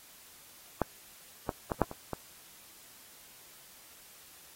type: clicks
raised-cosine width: 1 ms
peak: -13 / -16 / -16 / -10 / -26 / -21 dBFS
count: 6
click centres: 0.817 / 1.492 / 1.718 / 1.817 / 1.914 / 2.133 s
effects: white hiss -55 dBFS RMS until 4.55 s + AAC 48 kbps